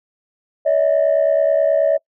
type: tone pair together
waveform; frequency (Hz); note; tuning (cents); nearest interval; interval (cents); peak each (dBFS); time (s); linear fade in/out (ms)
sine; 569.7 / 639; C#5 / D#5; +47 / +46; major second; 199; -14; 0.65-1.98; 20
effects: noise-tail reverb RT60 0.1 s tail -25 dB re dry + tanh soft clip ceiling -8 dBFS